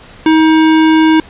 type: tone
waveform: square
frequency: 316.9 Hz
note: D#4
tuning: 32 cents sharp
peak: -6 dBFS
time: 0.26-1.2 s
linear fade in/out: 2 ms
effects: pink hiss -37 dBFS RMS until 1.29 s + resampled to 8000 Hz